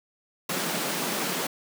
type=high-pass noise; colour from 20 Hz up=pink; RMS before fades=-29 dBFS; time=0.49-1.47 s; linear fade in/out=5 ms; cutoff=160 Hz; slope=48 dB/octave; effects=none